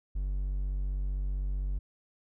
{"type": "tone", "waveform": "triangle", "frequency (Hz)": 47.79, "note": "G1", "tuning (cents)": -43, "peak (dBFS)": -27, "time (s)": [0.15, 1.79], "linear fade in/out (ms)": 10, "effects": []}